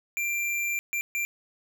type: tone bursts at uneven times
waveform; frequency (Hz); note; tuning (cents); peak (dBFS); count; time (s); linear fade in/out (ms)
square; 2368; D7; +14; -27; 3; 0.17-0.79 / 0.93-1.01 / 1.15-1.25; 0
effects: none